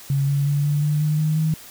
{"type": "tone with pitch steps", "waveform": "sine", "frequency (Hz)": [138.59, 141.18, 143.81, 146.49, 149.23, 152.01, 154.84, 157.73], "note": ["C#3", "C#3", "D3", "D3", "D3", "D#3", "D#3", "D#3"], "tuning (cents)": [0, 32, -36, -4, 28, -40, -8, 24], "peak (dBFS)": -17, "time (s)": [0.1, 1.54], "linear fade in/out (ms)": 2, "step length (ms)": 180, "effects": ["white hiss -42 dBFS RMS until 1.7 s"]}